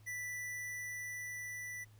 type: tone with level ramp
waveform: square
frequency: 1975.5 Hz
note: B6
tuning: in tune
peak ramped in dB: -40 to -43 dBFS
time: 0.06-1.85 s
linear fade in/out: 20 ms
effects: added 106 Hz sine -58 dBFS peak until 1.99 s + pink hiss -69 dBFS RMS until 1.99 s